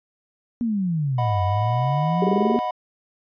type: exponential two-way sweep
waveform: sine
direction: down then up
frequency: 243.2 to 92.5 to 243.2 Hz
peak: -20 dBFS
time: 0.61-2.59 s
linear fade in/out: 0 ms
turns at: 1.43 s
type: chord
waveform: triangle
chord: B major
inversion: first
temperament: equal with one note detuned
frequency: 622.3 / 731.5 / 987.8 Hz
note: D#5 / F#5 / B5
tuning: 0 / -20 / 0 cents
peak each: -28 / -24 / -25 dBFS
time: 1.18-2.71 s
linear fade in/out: 5 ms
type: tone bursts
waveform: sine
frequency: 400 Hz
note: G4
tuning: 35 cents sharp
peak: -17 dBFS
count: 8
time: 2.22-2.564 s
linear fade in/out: 2 ms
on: 22 ms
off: 24 ms
effects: resampled to 11025 Hz